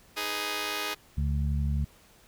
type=chord; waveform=5% pulse; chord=G# minor; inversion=second; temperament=just; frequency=311.5 / 415.3 / 498.4 Hz; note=D#4 / G#4 / B4; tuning=+2 / 0 / +16 cents; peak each=-25 / -22 / -27 dBFS; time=0.16-0.95 s; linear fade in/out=20 ms
type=harmonic tone; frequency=71.6 Hz; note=D2; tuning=43 cents flat; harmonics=1 / 2 / 3; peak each=-26 / -31 / -37 dBFS; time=1.17-1.85 s; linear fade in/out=10 ms
effects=pink hiss -58 dBFS RMS until 2.27 s